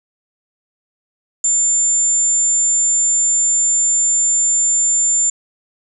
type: tone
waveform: sine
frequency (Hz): 7200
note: A8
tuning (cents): +39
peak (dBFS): -12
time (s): 1.44-5.3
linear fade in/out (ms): 5
effects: none